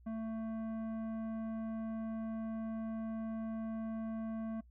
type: tone with tanh clipping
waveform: triangle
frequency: 222.7 Hz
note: A3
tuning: 21 cents sharp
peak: -39 dBFS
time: 0.06-4.61 s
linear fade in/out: 10 ms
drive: 16 dB
effects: noise-tail reverb RT60 0.1 s tail -24 dB re dry + added 60 Hz sine -58 dBFS peak until 4.7 s